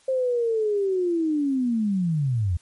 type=linear sweep; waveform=sine; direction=down; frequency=531 to 80.6 Hz; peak=-20 dBFS; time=0.08-2.57 s; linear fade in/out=5 ms; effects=white hiss -58 dBFS RMS until 2.61 s + MP3 48 kbps